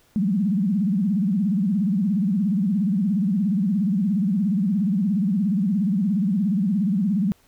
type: tone with vibrato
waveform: sine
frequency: 196.6 Hz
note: G3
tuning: 5 cents sharp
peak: -18 dBFS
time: 0.16-7.32 s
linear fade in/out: 0 ms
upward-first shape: sine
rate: 17 Hz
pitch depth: 210 cents each way
effects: pink hiss -59 dBFS RMS until 7.47 s